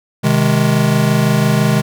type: chord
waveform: square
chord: Ab major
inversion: first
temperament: just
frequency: 129.78 / 155.74 / 207.7 Hz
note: C3 / Eb3 / Ab3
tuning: -14 / +2 / 0 cents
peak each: -16 dBFS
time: 0.23-1.82 s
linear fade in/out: 20 ms
effects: none